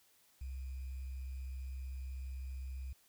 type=tone with sample-and-hold; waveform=sine; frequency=65.41 Hz; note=C2; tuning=in tune; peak=-40 dBFS; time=0.41-2.93 s; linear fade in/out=5 ms; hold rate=2450 Hz; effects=white hiss -69 dBFS RMS until 3.08 s